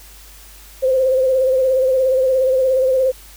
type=tone with vibrato; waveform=sine; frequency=521 Hz; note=C5; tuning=7 cents flat; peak=-12 dBFS; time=0.82-3.12 s; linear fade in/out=20 ms; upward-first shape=sine; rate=17 Hz; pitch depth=42 cents each way; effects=added 50 Hz sine -42 dBFS peak until 3.36 s + white hiss -43 dBFS RMS until 3.36 s